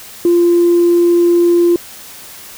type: tone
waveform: sine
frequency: 345.9 Hz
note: F4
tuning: 17 cents flat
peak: -6 dBFS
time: 0.25-1.76 s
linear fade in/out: 2 ms
effects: tanh soft clip ceiling -3 dBFS + white hiss -34 dBFS RMS until 2.57 s